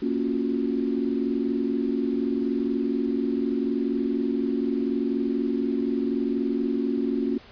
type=chord; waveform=sine; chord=Gb major seventh; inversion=first; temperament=equal; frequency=233.1 / 277.2 / 349.2 / 370 Hz; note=Bb3 / Db4 / F4 / Gb4; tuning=0 / 0 / 0 / 0 cents; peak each=-27 / -26 / -31 / -31 dBFS; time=0.02-7.38 s; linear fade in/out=5 ms; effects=pink hiss -49 dBFS RMS until 7.51 s + resampled to 11025 Hz